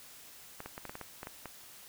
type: clicks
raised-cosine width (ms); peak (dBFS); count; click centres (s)
0.5; -26; 10; 0.604 / 0.66 / 0.779 / 0.853 / 0.895 / 0.954 / 1.013 / 1.231 / 1.271 / 1.457
effects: white hiss -53 dBFS RMS until 1.88 s